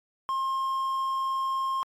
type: tone with quantisation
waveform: triangle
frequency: 1066 Hz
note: C6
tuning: 32 cents sharp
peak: -24 dBFS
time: 0.29-1.83 s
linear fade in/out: 0 ms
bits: 9
effects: AAC 48 kbps